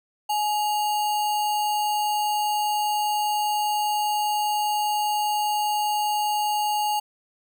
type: tone with sample-and-hold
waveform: sine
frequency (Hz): 840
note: G#5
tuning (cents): +19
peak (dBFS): -21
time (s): 0.29-7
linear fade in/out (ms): 10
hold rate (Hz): 3675
effects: none